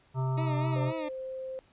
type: harmonic tone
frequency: 130.81 Hz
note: C3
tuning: in tune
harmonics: 1 / 3 / 5 / 7 / 9 / 10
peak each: -27 / -41 / -43 / -39 / -46 / -49 dBFS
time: 0.14-0.93 s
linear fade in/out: 50 ms
type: tone with vibrato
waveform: 20% pulse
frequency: 311.2 Hz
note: D#4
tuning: in tune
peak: -29 dBFS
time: 0.37-1.09 s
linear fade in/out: 10 ms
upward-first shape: sine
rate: 3.9 Hz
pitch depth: 70 cents each way
type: tone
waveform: sine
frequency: 523.3 Hz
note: C5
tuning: in tune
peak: -35 dBFS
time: 0.76-1.59 s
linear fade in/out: 0 ms
effects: pink hiss -64 dBFS RMS until 1.72 s + resampled to 8000 Hz